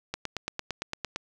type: click train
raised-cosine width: 0.2 ms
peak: -14 dBFS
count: 10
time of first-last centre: 0.14-1.16 s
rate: 8.82 Hz
effects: none